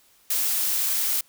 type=noise; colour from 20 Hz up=blue; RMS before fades=-24 dBFS; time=0.3-1.21 s; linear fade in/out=5 ms; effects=white hiss -59 dBFS RMS until 1.28 s